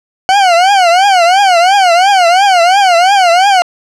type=tone with vibrato; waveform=40% pulse; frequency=740 Hz; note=F#5; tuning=in tune; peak=-4 dBFS; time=0.29-3.62 s; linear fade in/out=0 ms; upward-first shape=triangle; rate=2.9 Hz; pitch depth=190 cents each way; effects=low-pass 6000 Hz 12 dB/octave